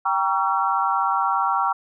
sine chord, G diminished seventh, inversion none, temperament just, 784 / 940.8 / 1128.9 / 1354.7 Hz, G5 / Bb5 / Db6 / Fb6, 0 / +16 / +31 / +47 cents, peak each -24 dBFS, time 0.05-1.73 s, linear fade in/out 10 ms, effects none

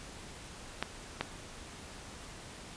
clicks, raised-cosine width 0.3 ms, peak -15 dBFS, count 2, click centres 0.826 / 1.21 s, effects pink hiss -48 dBFS RMS until 2.76 s + resampled to 22050 Hz

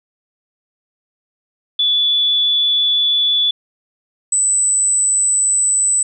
sine tone pair in turn, 3449 / 7997 Hz, A7 / B8, -35 / +21 cents, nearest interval octave + minor third, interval 1456 cents, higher second, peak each -12 dBFS, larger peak neither, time 1.79-3.51 / 4.32-6.03 s, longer first, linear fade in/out 5 ms, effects none

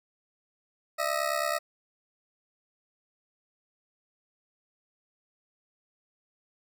20% pulse ring-modulated tone, 635 Hz, D#5, 35 cents sharp, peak -19 dBFS, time 0.98-1.59 s, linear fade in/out 20 ms, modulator 34.6 Hz, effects none

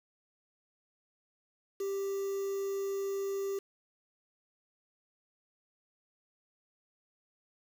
triangle tone with quantisation, 393.3 Hz, G4, 6 cents sharp, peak -30 dBFS, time 1.8-3.59 s, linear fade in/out 5 ms, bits 8, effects none

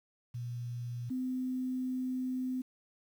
sine tone pair in turn, 120.7 / 255.8 Hz, B2 / C4, -39 / -39 cents, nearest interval octave + minor second, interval 1300 cents, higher second, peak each -36 / -32 dBFS, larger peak second, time 0.34-1.1 / 1.1-2.62 s, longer second, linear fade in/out 10 ms, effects 10-bit

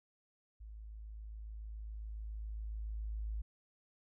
sine tone with level ramp, 53.6 Hz, A1, 45 cents flat, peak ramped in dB -47 to -36 dBFS, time 0.6-3.42 s, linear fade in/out 10 ms, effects none

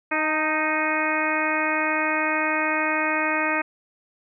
harmonic tone with a mistuned harmonic, 311.1 Hz, D#4, in tune, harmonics 1 / 2 / 3 / 4 / 5 / 6 / 7 / 8, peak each -29 / -29 / -29 / -29 / -29 / -29 / -29 / -29 dBFS, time 0.11-3.62 s, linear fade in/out 10 ms, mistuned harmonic 3, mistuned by -30 cents, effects none

